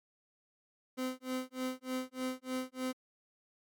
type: tone with tremolo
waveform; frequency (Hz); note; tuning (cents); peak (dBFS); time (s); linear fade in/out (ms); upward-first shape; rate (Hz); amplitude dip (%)
30% pulse; 257.1; C4; -30; -30; 0.97-2.93; 20; sine; 3.3; 100
effects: MP3 96 kbps